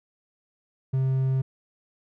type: tone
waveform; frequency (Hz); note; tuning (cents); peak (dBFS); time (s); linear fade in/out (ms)
triangle; 132.2; C3; +18; -19; 0.93-1.42; 10
effects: none